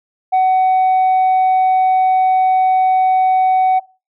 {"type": "tone", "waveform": "sine", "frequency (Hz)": 750, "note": "F#5", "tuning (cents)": 23, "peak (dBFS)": -7, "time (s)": [0.32, 3.8], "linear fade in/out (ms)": 20, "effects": ["noise-tail reverb RT60 0.3 s tail -22 dB re dry", "tanh soft clip ceiling -9 dBFS"]}